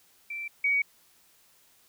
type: tone pair in turn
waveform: sine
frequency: 2341 / 2254 Hz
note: D7 / C#7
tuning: -6 / +28 cents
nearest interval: minor second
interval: 66 cents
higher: first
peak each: -33 / -22 dBFS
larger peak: second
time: 0.3-0.48 / 0.64-0.82 s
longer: neither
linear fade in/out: 5 ms
effects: white hiss -62 dBFS RMS until 1.88 s